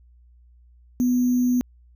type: tone with sample-and-hold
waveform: sine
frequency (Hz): 248.1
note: B3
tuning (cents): +8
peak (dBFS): -17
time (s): 1-1.61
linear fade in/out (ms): 0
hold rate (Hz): 6300
effects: added 60 Hz sine -50 dBFS peak until 1.95 s